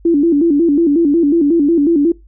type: tone with vibrato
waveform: sine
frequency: 311.1 Hz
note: D#4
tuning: in tune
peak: -8 dBFS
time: 0.05-2.12 s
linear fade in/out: 5 ms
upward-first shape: square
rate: 5.5 Hz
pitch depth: 140 cents each way
effects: noise-tail reverb RT60 0.2 s tail -21 dB re dry + added 50 Hz sine -40 dBFS peak until 2.27 s

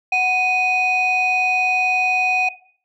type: tone pair together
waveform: sine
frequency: 740.6 / 2489 Hz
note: F#5 / D#7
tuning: +1 / 0 cents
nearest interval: octave + major sixth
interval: 2099 cents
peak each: -18 / -15 dBFS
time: 0.12-2.49 s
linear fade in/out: 5 ms
effects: noise-tail reverb RT60 0.5 s tail -17 dB re dry + tanh soft clip ceiling -11 dBFS

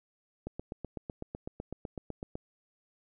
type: click train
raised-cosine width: 2 ms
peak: -24 dBFS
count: 16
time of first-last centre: 0.47-2.354 s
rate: 7.96 Hz
effects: none

